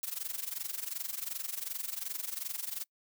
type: noise with amplitude modulation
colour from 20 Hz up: blue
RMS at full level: -35 dBFS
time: 0.03-2.84 s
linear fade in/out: 0 ms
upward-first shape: sine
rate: 22.7 Hz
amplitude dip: 85%
effects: noise-tail reverb RT60 0.1 s tail -26 dB re dry